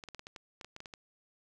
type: clicks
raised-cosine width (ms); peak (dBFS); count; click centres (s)
0.2; -28; 12; 0.038 / 0.087 / 0.147 / 0.194 / 0.269 / 0.362 / 0.612 / 0.646 / 0.764 / 0.804 / 0.858 / 0.938
effects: none